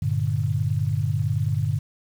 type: chord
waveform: sine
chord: G minor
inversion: none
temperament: equal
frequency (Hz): 98 / 116.54 / 146.83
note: G2 / Bb2 / D3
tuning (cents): 0 / 0 / 0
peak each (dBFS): -25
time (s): 0.02-1.79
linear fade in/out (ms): 5
effects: 8-bit